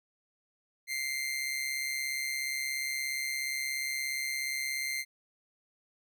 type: tone with amplitude modulation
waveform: sawtooth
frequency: 2093 Hz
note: C7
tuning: in tune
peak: -26 dBFS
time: 0.87-5.05 s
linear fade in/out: 50 ms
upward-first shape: sine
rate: 137 Hz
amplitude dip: 55%
effects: none